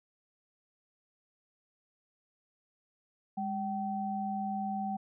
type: tone pair together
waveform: sine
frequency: 203.6 / 768.7 Hz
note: G#3 / G5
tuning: -34 / -34 cents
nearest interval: octave + major seventh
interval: 2300 cents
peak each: -35 / -34 dBFS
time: 3.37-4.97 s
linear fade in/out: 10 ms
effects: none